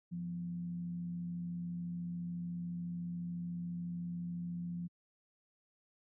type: tone with frequency modulation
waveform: sine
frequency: 173.8 Hz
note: F3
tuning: 8 cents flat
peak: -37 dBFS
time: 0.11-4.88 s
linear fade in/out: 20 ms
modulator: 74 Hz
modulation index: 0.27
effects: high-pass 100 Hz 12 dB/octave